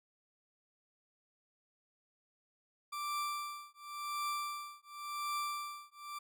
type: tone with tremolo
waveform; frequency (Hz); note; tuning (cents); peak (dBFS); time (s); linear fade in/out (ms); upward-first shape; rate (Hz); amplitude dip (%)
40% pulse; 1174.7; D6; 0; -33; 2.92-6.19; 10; triangle; 0.92; 100
effects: none